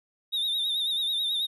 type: tone with vibrato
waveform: triangle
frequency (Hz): 3684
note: A#7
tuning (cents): -21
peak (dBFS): -24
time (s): 0.32-1.47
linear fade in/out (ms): 20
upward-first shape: sine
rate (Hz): 9.2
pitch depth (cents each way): 69
effects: none

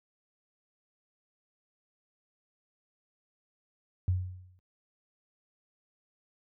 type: tone with exponential decay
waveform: sine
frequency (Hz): 91.5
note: F#2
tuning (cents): -19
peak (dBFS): -21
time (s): 4.08-4.59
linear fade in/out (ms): 0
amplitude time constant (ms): 110
effects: high-pass 60 Hz 12 dB/octave

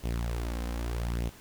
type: tone with flanger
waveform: sawtooth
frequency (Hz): 58.27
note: A#1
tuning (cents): 0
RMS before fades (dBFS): -32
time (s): 0.03-1.3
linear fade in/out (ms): 20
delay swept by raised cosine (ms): 0.31 to 3.91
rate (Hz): 0.8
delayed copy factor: +0.65
effects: pink hiss -52 dBFS RMS until 1.4 s

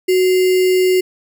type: tone with sample-and-hold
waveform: sine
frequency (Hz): 370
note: F#4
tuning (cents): 0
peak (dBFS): -10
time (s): 0.08-1.01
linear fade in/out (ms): 10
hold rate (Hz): 2450
effects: none

